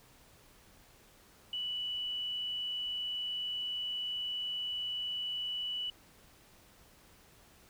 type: tone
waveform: sine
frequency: 2960 Hz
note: F#7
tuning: in tune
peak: -34 dBFS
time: 1.53-5.9 s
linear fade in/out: 2 ms
effects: pink hiss -61 dBFS RMS until 7.69 s